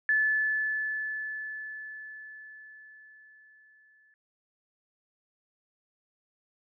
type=tone with exponential decay; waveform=sine; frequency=1734 Hz; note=A6; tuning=26 cents flat; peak=-21 dBFS; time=0.09-4.14 s; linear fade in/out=1 ms; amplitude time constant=880 ms; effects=none